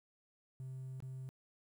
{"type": "tone with dropouts", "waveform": "triangle", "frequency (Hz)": 130.81, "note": "C3", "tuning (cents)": 0, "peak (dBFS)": -40, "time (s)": [0.6, 1.29], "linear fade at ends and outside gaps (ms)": 0, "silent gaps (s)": [1.003, 1.024], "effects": ["tanh soft clip ceiling -38 dBFS", "12-bit"]}